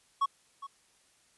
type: tone with echo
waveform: triangle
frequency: 1108.7 Hz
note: C#6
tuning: in tune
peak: -22 dBFS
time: 0.21-0.26 s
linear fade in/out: 10 ms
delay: 410 ms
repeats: 1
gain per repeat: -15 dB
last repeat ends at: 0.67 s
effects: white hiss -66 dBFS RMS until 1.37 s + resampled to 24000 Hz